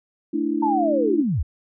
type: chord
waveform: sine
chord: A suspended fourth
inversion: none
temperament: equal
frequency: 220 / 293.7 / 329.6 Hz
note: A3 / D4 / E4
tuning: 0 / 0 / 0 cents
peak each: -29 / -23 / -24 dBFS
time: 0.33-1.22 s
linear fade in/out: 10 ms
type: linear sweep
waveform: sine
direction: down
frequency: 910 to 51.9 Hz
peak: -19 dBFS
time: 0.62-1.43 s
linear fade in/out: 10 ms
effects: none